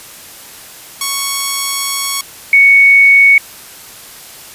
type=tone pair in turn; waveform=5% pulse / sine; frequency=1108.7 / 2224 Hz; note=C#6 / C#7; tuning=0 / +5 cents; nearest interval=octave; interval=1205 cents; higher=second; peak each=-3 dBFS; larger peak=neither; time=1.01-2.21 / 2.53-3.38 s; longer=first; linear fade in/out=2 ms; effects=white hiss -34 dBFS RMS until 4.54 s + resampled to 32000 Hz